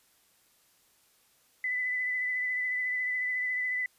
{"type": "tone with vibrato", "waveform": "sine", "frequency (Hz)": 2001, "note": "B6", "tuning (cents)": 22, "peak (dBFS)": -28, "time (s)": [1.64, 3.86], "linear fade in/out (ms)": 2, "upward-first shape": "sine", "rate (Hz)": 14, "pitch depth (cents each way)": 19, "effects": ["white hiss -66 dBFS RMS until 3.98 s", "resampled to 32000 Hz"]}